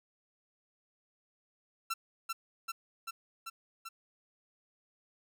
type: tone with echo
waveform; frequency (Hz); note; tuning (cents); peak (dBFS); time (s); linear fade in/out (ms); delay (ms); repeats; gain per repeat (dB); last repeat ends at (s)
sawtooth; 1349; E6; +40; -28; 1.9-1.94; 10; 390; 5; -2; 3.89
effects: none